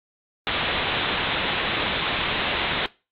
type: low-pass noise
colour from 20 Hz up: white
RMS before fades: -25 dBFS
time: 0.47-2.86 s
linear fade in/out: 0 ms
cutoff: 3800 Hz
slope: 96 dB/octave
effects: noise-tail reverb RT60 0.3 s tail -21 dB re dry + AAC 64 kbps